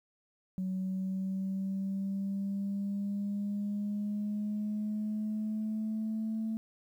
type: linear sweep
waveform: sine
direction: up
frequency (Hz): 186.5 to 221.7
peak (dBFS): -30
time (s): 0.58-6.57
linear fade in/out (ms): 0
effects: tanh soft clip ceiling -28 dBFS + 11-bit